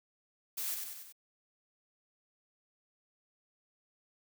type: noise with echo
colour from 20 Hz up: blue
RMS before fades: -37 dBFS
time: 0.57-0.75 s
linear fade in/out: 10 ms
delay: 94 ms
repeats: 4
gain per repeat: -4 dB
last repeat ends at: 1.126 s
effects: none